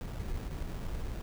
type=noise with sample-and-hold; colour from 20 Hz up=brown; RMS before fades=-37 dBFS; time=0.01-1.22 s; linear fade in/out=0 ms; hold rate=2100 Hz; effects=none